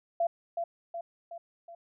sine tone with echo, 680 Hz, F5, 46 cents flat, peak -24 dBFS, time 0.2-0.27 s, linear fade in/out 5 ms, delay 370 ms, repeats 4, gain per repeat -5 dB, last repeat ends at 1.75 s, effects none

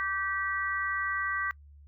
harmonic tone, 388.6 Hz, G4, 15 cents flat, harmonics 3 / 4 / 5, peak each -33 / -33 / -33 dBFS, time 0-1.51 s, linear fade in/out 0 ms, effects noise-tail reverb RT60 0.1 s tail -24 dB re dry + added 72 Hz sine -50 dBFS peak until 1.87 s

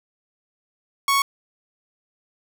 sawtooth tone, 1108.7 Hz, C#6, in tune, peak -13 dBFS, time 1.08-1.22 s, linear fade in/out 2 ms, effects none

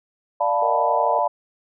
sine chord, B half-diminished seventh, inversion first, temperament equal, 587.3 / 698.5 / 880 / 987.8 Hz, D5 / F5 / A5 / B5, 0 / 0 / 0 / 0 cents, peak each -23 dBFS, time 0.4-1.28 s, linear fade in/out 10 ms
harmonic tone, 154.7 Hz, D#3, 10 cents flat, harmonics 3 / 4 / 5, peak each -28 / -28 / -28 dBFS, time 0.62-1.19 s, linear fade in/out 2 ms
effects none

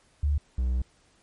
sine / triangle tone pair in turn, 72.7 / 62.67 Hz, D2 / B1, -17 / +26 cents, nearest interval minor third, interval 257 cents, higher first, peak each -21 dBFS, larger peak neither, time 0.23-0.38 / 0.58-0.82 s, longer second, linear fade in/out 5 ms, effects pink hiss -63 dBFS RMS until 1.22 s + MP3 48 kbps

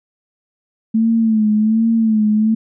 sine tone with vibrato, 220 Hz, A3, in tune, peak -11 dBFS, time 0.94-2.55 s, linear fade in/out 10 ms, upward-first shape sine, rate 1.3 Hz, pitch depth 63 cents each way, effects none

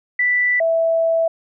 sine tone pair in turn, 1975.5 / 658 Hz, B6 / E5, 0 / -3 cents, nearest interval octave + perfect fifth, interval 1903 cents, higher first, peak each -14 dBFS, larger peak neither, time 0.19-0.6 / 0.6-1.28 s, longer second, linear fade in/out 5 ms, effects none

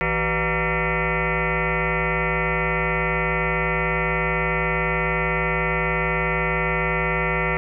sine tone with frequency modulation, 932.3 Hz, A#5, in tune, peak -19 dBFS, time 0.01-7.57 s, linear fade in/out 0 ms, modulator 219 Hz, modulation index 6.4, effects none

